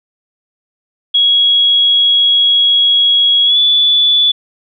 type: tone with pitch glide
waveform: sine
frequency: 3322 to 3459 Hz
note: G#7 to A7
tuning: 0 to -30 cents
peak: -7 dBFS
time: 1.14-4.32 s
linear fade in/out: 10 ms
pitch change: +70 cents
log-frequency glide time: 3.45-3.58 s
effects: none